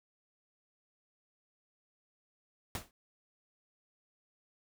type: noise with exponential decay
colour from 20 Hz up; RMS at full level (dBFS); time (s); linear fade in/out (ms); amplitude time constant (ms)
pink; -35; 2.75-2.91; 1; 34
effects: none